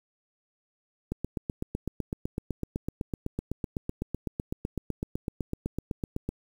click train, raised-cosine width 3 ms, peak -17 dBFS, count 42, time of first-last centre 1.12-6.29 s, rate 7.93 Hz, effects 8-bit

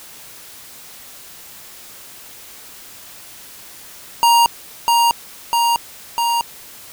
square tone with echo, 937 Hz, A#5, 9 cents sharp, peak -10 dBFS, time 4.23-4.46 s, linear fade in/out 0 ms, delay 650 ms, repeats 3, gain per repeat -2 dB, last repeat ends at 6.41 s, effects white hiss -39 dBFS RMS until 6.92 s

